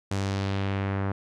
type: tone with low-pass filter sweep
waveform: sawtooth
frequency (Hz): 98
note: G2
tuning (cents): 0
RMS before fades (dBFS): -28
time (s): 0.11-1.12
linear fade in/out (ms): 5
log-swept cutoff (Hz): 8000 to 1400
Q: 1.3
effects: none